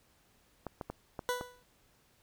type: clicks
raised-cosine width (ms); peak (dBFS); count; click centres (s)
1; -24; 5; 0.667 / 0.812 / 0.9 / 1.192 / 1.411
type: tone with exponential decay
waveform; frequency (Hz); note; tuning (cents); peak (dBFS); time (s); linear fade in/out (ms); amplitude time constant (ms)
20% pulse; 493.9; B4; 0; -23; 1.29-1.63; 0; 73
effects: pink hiss -68 dBFS RMS until 2.22 s